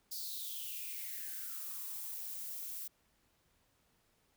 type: noise with high-pass filter sweep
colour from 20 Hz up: violet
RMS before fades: -43 dBFS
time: 0.11-2.88 s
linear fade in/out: 10 ms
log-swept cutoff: 4800 to 400 Hz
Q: 6.9
effects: pink hiss -74 dBFS RMS until 4.36 s